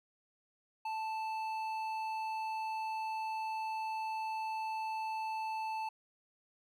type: tone with hard clipping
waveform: triangle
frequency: 880 Hz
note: A5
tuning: in tune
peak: -37 dBFS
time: 0.85-5.89 s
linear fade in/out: 5 ms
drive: 12 dB
effects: none